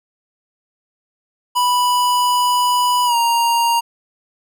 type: tone with pitch glide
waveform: square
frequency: 986 to 935 Hz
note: B5 to A#5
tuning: -3 to +5 cents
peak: -14 dBFS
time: 1.55-3.81 s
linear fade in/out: 20 ms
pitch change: -92 cents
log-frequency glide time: 3.05-3.16 s
effects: none